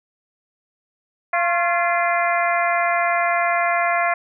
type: harmonic tone with a mistuned harmonic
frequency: 344.6 Hz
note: F4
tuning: 23 cents flat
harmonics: 2 / 3 / 4 / 5 / 6 / 7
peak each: -20 / -24 / -26 / -26 / -24 / -30 dBFS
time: 1.33-4.14 s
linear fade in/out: 5 ms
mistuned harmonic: 3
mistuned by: +65 cents
effects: none